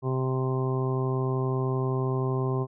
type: harmonic tone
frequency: 130.4 Hz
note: C3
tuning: 5 cents flat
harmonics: 1 / 2 / 3 / 4 / 5 / 6 / 7 / 8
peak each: -26 / -35 / -30 / -42 / -40 / -42 / -43 / -37 dBFS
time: 0.02-2.67 s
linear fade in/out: 50 ms
effects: none